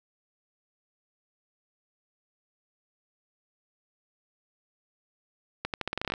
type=accelerating click train; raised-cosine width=0.3 ms; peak=-14 dBFS; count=12; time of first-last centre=5.65-6.138 s; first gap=88 ms; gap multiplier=0.85; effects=none